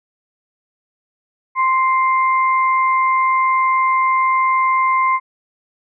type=tone pair together; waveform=sine; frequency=1046.5 / 2097 Hz; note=C6 / C7; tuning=0 / +3 cents; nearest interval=octave; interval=1203 cents; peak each=-13 / -21 dBFS; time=1.55-5.2 s; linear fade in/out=50 ms; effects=none